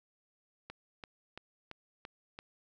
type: click train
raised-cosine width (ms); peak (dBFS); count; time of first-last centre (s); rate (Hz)
0.3; -28; 6; 0.7-2.389; 2.96
effects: none